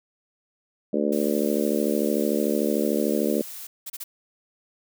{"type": "harmonic tone", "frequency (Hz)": 73.42, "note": "D2", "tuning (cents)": 0, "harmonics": [3, 4, 5, 6, 7, 8], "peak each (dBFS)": [-26, -27, -28, -29, -29, -30], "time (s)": [0.93, 3.42], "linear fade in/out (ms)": 5}
{"type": "noise", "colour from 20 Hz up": "blue", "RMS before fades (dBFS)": -38, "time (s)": [1.12, 3.67], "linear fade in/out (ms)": 5}
{"type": "noise bursts", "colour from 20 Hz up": "blue", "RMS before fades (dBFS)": -34, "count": 3, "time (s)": [3.86, 4.04], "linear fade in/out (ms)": 10, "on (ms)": 40, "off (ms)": 30}
{"effects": []}